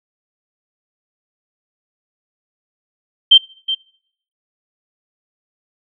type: tone with echo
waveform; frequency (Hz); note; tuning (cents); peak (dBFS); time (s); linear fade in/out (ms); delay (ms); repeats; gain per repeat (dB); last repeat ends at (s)
sine; 3136; G7; 0; -3; 3.31-3.38; 10; 370; 1; -13; 3.75
effects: noise-tail reverb RT60 0.7 s tail -26 dB re dry